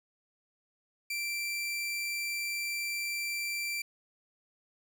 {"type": "tone", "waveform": "sawtooth", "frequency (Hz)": 2349, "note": "D7", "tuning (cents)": 0, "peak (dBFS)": -29, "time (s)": [1.1, 3.82], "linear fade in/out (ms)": 5, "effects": []}